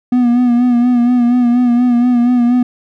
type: tone with vibrato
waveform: triangle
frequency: 243.4 Hz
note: B3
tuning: 25 cents flat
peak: -6 dBFS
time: 0.12-2.63 s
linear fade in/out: 5 ms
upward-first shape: sine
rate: 4.2 Hz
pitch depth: 43 cents each way
effects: none

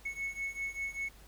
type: beating tone pair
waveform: triangle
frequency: 2200 / 2205.1 Hz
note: C#7 / C#7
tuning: -14 / -10 cents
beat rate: 5.1 Hz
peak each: -38 / -36 dBFS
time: 0.05-1.09 s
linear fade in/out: 10 ms
effects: added 50 Hz sine -55 dBFS peak until 1.27 s + pink hiss -59 dBFS RMS until 1.27 s

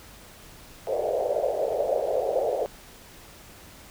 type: band-pass noise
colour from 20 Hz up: pink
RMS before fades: -26 dBFS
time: 0.87-2.66 s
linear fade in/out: 0 ms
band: 450 to 670 Hz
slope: 48 dB/octave
effects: pink hiss -48 dBFS RMS until 3.9 s

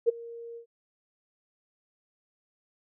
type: tone with ADSR envelope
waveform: sine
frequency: 466.2 Hz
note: A#4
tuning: in tune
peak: -16 dBFS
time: 0.06-0.66 s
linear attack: 28 ms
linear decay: 15 ms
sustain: -23 dB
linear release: 97 ms
effects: none

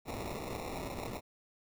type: noise with sample-and-hold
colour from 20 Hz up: white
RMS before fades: -40 dBFS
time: 0.05-1.21 s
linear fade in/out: 50 ms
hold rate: 1575 Hz
effects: none

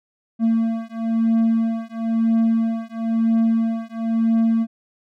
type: beating tone pair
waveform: triangle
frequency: 226.2 / 227.2 Hz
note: A3 / A#3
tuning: +48 / -44 cents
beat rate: 1 Hz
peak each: -18 dBFS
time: 0.39-4.67 s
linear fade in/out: 50 ms
effects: none

